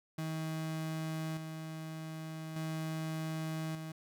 35% pulse tone with tremolo, 159 Hz, D#3, 38 cents sharp, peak -34 dBFS, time 0.18-3.92 s, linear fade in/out 5 ms, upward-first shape square, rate 0.42 Hz, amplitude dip 45%, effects none

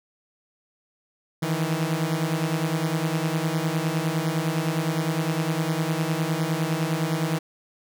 sawtooth beating tone pair, 155.4 / 165.2 Hz, D#3 / E3, -2 / +4 cents, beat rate 9.8 Hz, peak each -22 dBFS, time 1.42-7.39 s, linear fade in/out 10 ms, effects none

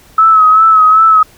sine tone with vibrato, 1290 Hz, E6, 38 cents flat, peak -3 dBFS, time 0.18-1.23 s, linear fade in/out 5 ms, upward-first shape sine, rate 2.6 Hz, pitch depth 41 cents each way, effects pink hiss -43 dBFS RMS until 1.37 s

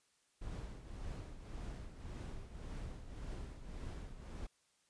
brown noise with tremolo, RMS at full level -43 dBFS, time 0.41-4.47 s, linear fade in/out 10 ms, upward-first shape triangle, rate 1.8 Hz, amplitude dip 70%, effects white hiss -75 dBFS RMS until 4.89 s + resampled to 22050 Hz

